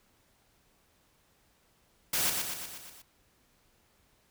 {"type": "noise with echo", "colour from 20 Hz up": "white", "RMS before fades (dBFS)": -29, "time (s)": [2.13, 2.3], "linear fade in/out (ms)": 5, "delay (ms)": 120, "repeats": 6, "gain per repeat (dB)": -4, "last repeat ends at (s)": 3.02, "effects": ["pink hiss -68 dBFS RMS until 4.3 s"]}